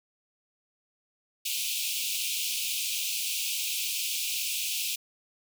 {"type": "high-pass noise", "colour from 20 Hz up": "pink", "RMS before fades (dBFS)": -31, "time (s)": [1.45, 4.96], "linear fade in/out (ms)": 10, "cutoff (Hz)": 2400, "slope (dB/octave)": 96, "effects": []}